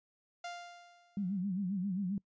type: tone with exponential decay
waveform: sawtooth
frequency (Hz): 698.5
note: F5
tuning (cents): 0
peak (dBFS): -35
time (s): 0.44-1.41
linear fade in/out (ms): 5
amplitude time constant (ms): 210
type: tone with vibrato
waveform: sine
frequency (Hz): 190.8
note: G3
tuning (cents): -47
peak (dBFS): -32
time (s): 1.17-2.18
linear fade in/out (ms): 2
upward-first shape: sine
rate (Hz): 7.5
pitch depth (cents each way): 130
effects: noise-tail reverb RT60 0.1 s tail -25 dB re dry + resampled to 16000 Hz